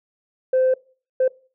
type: tone bursts at uneven times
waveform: sine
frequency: 517 Hz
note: C5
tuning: 21 cents flat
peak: -13 dBFS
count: 2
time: 0.53-0.74 / 1.2-1.28 s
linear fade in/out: 5 ms
effects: noise-tail reverb RT60 0.4 s tail -23 dB re dry + tanh soft clip ceiling -12 dBFS